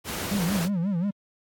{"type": "noise", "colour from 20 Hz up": "pink", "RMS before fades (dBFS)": -31, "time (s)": [0.04, 0.69], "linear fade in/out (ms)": 50}
{"type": "tone with vibrato", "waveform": "triangle", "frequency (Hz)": 184.8, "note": "F#3", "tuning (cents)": -2, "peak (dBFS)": -21, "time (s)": [0.31, 1.11], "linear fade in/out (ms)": 10, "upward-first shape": "sine", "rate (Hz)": 5.6, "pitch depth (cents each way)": 190}
{"effects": ["high-pass 80 Hz 12 dB/octave", "AAC 64 kbps"]}